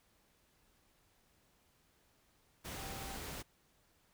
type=tone in noise; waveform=sine; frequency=782 Hz; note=G5; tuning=4 cents flat; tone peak=-51 dBFS; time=2.76-3.18 s; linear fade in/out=20 ms; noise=pink; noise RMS=-45 dBFS; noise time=2.64-3.43 s; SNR=-9 dB; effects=pink hiss -72 dBFS RMS until 4.13 s